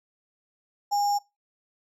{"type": "tone with sample-and-hold", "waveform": "sine", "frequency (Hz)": 817, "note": "G#5", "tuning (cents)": -29, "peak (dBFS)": -21, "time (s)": [0.91, 1.19], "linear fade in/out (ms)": 20, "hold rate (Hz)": 6300, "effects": ["noise-tail reverb RT60 0.2 s tail -20 dB re dry", "low-pass 11000 Hz 12 dB/octave"]}